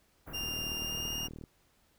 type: band-stop noise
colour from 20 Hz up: pink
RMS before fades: -46 dBFS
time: 0.26-1.29 s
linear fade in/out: 20 ms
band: 1700 to 15000 Hz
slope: 24 dB/octave
type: tone with pitch glide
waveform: 30% pulse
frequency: 2800 to 2829 Hz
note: F7 to F7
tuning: +4 to +22 cents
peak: -32 dBFS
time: 0.33-1.28 s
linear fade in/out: 20 ms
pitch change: +18 cents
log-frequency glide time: 0.77-1.13 s
type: click train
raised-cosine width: 3 ms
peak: -32 dBFS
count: 41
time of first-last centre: 0.41-1.438 s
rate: 38.9 Hz
effects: pink hiss -69 dBFS RMS until 1.98 s